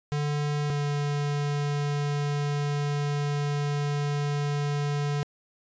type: tone pair in turn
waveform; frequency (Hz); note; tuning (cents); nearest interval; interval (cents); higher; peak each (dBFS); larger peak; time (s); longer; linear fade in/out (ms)
square; 146.83 / 145.06; D3 / D3; 0 / -21; unison; 21; first; -26; neither; 0.12-0.7 / 0.7-5.23; second; 0
effects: resampled to 16000 Hz